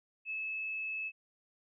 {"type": "tone", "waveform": "sine", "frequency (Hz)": 2601, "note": "E7", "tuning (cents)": -24, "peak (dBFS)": -35, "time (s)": [0.25, 1.12], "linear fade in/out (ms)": 50, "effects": []}